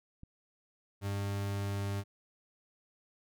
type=click; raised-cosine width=5 ms; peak=-36 dBFS; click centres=0.234 s
type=tone; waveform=40% pulse; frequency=99.9 Hz; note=G2; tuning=33 cents sharp; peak=-32 dBFS; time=1.01-2.04 s; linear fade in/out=50 ms
effects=none